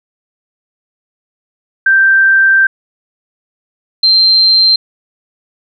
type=tone pair in turn; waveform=sine; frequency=1568 / 4143 Hz; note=G6 / C8; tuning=0 / -18 cents; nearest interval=octave + perfect fourth; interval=1682 cents; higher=second; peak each=-5 dBFS; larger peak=neither; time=1.86-2.67 / 4.03-4.76 s; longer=first; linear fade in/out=5 ms; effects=none